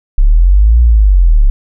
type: linear two-way sweep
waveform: sine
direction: up then down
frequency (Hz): 32.43 to 60 to 32.43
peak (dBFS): -3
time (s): 0.18-1.5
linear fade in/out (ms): 0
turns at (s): 0.81
effects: none